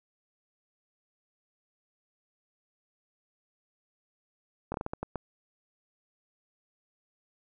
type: slowing click train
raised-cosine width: 1 ms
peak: -19 dBFS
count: 8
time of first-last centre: 4.72-5.157 s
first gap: 22 ms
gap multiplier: 1.34
effects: none